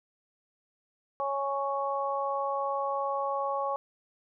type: harmonic tone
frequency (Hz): 277.2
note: C#4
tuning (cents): 0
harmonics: 2 / 3 / 4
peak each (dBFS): -32 / -33 / -32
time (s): 1.2-3.76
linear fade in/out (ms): 0
effects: none